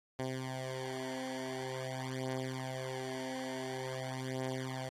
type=beating tone pair; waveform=10% pulse; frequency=130 / 130.47 Hz; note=C3 / C3; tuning=-11 / -5 cents; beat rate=0.47 Hz; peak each=-34 / -31 dBFS; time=0.19-4.89 s; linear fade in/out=2 ms; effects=low-pass 10000 Hz 12 dB/octave + AAC 48 kbps